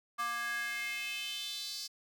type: tone with high-pass filter sweep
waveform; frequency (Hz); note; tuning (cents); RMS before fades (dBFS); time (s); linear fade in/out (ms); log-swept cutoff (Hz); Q
square; 235.9; A#3; +21; -38; 0.18-1.88; 20; 1200 to 4900; 4.4
effects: none